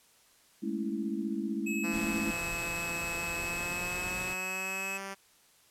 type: chord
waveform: sine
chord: A major seventh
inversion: third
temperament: equal with one note detuned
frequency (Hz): 207.7 / 223.3 / 277.2 / 329.6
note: G#3 / A3 / C#4 / E4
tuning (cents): 0 / +26 / 0 / 0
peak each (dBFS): -35 / -37 / -38 / -36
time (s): 0.62-2.32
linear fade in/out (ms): 20
type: tone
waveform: square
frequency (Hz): 2575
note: E7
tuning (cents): -41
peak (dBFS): -35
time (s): 1.66-4.98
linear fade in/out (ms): 10
type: tone with pitch glide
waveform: 5% pulse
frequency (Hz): 170 to 195.28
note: F3 to G3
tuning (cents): -46 to -6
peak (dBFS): -27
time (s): 1.83-5.15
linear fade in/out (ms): 20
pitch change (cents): +240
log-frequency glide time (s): 3.38-5
type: noise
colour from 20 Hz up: pink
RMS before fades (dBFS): -42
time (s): 1.9-4.36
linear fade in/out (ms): 50
effects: white hiss -63 dBFS RMS until 5.7 s + low-pass 12000 Hz 12 dB/octave